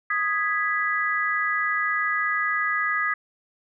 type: chord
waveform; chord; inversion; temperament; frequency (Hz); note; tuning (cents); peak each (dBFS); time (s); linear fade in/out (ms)
sine; G# minor; second; equal; 1244.5 / 1661.2 / 1975.5; D#6 / G#6 / B6; 0 / 0 / 0; -26; 0.1-3.14; 5
effects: none